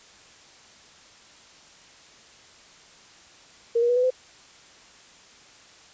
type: tone with pitch steps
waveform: sine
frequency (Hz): 466.2 / 477.1 / 488.2 / 499.7 / 511.3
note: A#4 / A#4 / B4 / B4 / C5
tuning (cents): 0 / +40 / -20 / +20 / -40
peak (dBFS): -18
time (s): 3.75-4.105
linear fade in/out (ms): 10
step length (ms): 71
effects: white hiss -51 dBFS RMS until 5.93 s + resampled to 16000 Hz